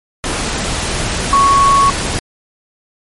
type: tone in noise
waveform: sine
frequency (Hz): 1110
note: C#6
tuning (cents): +2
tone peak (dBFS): -7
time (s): 1.33-1.9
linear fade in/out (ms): 0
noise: pink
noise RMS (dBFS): -18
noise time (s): 0.24-2.19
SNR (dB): +8
effects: MP3 48 kbps